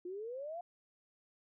sine exponential sweep, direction up, 346.4 to 717 Hz, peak -40 dBFS, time 0.05-0.61 s, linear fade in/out 5 ms, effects none

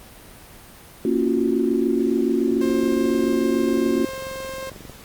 sine chord, Gb major seventh, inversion first, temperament equal with one note detuned, 233.1 / 277.2 / 343 / 370 Hz, Bb3 / Db4 / F4 / Gb4, 0 / 0 / -31 / 0 cents, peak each -23 dBFS, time 1.05-4.05 s, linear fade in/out 2 ms
click train, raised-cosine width 2 ms, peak -26 dBFS, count 54, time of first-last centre 2.52-4.897 s, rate 22.3 Hz
sawtooth tone, 530 Hz, C5, 22 cents sharp, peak -26 dBFS, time 2.61-4.7 s, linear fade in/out 5 ms
effects pink hiss -44 dBFS RMS until 5.04 s + Opus 32 kbps

